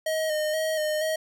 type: tone with vibrato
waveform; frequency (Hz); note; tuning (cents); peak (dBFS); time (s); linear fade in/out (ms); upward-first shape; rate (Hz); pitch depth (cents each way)
square; 622.3; D#5; 0; -25; 0.06-1.16; 5; square; 2.1; 28
effects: none